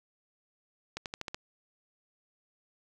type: accelerating click train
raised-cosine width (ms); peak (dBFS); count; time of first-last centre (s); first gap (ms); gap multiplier
0.2; -19; 6; 0.97-1.345; 88; 0.92
effects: none